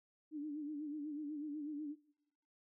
sine tone with vibrato, 297.8 Hz, D4, 24 cents sharp, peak -40 dBFS, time 0.31-1.96 s, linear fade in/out 50 ms, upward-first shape sine, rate 8.1 Hz, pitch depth 74 cents each way, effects noise-tail reverb RT60 1.0 s tail -25 dB re dry

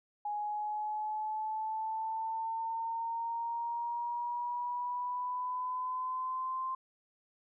sine exponential sweep, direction up, 830.6 to 1046.5 Hz, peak -33 dBFS, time 0.25-6.75 s, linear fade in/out 5 ms, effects none

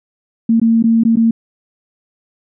sine tone with dropouts, 227.7 Hz, A#3, 40 cents flat, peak -8 dBFS, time 0.49-1.31 s, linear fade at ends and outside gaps 5 ms, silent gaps 0.599-0.615 / 0.826-0.839 / 1.036-1.05 / 1.158-1.169 s, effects none

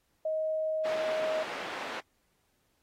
sine tone, 629 Hz, D#5, 19 cents sharp, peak -28 dBFS, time 0.25-1.43 s, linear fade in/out 5 ms
pink band-pass noise, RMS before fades -39 dBFS, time 0.84-2.01 s, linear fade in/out 20 ms, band 470 to 2800 Hz, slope 12 dB/octave
effects pink hiss -74 dBFS RMS until 2.82 s + AAC 48 kbps

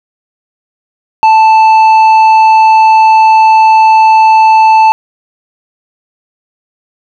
sine tone with tanh clipping, 880 Hz, A5, in tune, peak -3 dBFS, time 1.23-4.92 s, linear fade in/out 0 ms, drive 7 dB, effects none

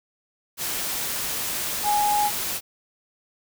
sine tone in noise, 830.6 Hz, G#5, in tune, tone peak -19 dBFS, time 1.83-2.31 s, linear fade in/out 50 ms, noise white, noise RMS -28 dBFS, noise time 0.57-2.61 s, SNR +6 dB, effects none

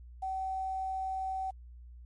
sine tone with quantisation, 762 Hz, G5, 49 cents flat, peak -32 dBFS, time 0.22-1.51 s, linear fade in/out 10 ms, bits 10, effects added 60 Hz sine -47 dBFS peak until 2.05 s + MP3 48 kbps

